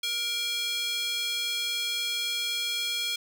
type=tone with high-pass filter; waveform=square; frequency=471.9 Hz; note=A#4; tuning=21 cents sharp; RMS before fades=-30 dBFS; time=0.03-3.16 s; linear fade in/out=5 ms; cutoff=3100 Hz; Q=3; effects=none